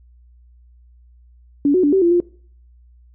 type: tone with pitch steps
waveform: sine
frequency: 285.4 / 367.5 / 289.8 / 384.1 / 343 / 350.1 Hz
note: D4 / F#4 / D4 / G4 / F4 / F4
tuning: -49 / -12 / -23 / -35 / -31 / +4 cents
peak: -11 dBFS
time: 1.65-2.202 s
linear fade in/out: 2 ms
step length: 92 ms
effects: noise-tail reverb RT60 0.5 s tail -21 dB re dry + added 60 Hz sine -46 dBFS peak until 3.14 s